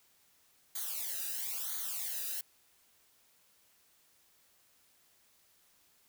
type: noise with flanger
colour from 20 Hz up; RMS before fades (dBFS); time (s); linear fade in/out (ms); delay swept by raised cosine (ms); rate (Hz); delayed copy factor
blue; -38; 0.75-2.41; 5; 0.38 to 0.93; 1; -0.9
effects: white hiss -68 dBFS RMS until 6.08 s